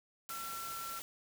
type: tone in noise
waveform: sine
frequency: 1350 Hz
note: E6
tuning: 41 cents sharp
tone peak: -42 dBFS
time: 0.3-0.99 s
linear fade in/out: 0 ms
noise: white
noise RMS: -45 dBFS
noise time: 0.29-1.02 s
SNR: 0 dB
effects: none